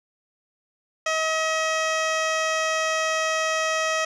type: tone with low-pass filter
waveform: 15% pulse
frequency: 637 Hz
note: D#5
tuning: 41 cents sharp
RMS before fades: -24 dBFS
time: 1.06-4.05 s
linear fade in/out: 5 ms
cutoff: 5500 Hz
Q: 1.6
effects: none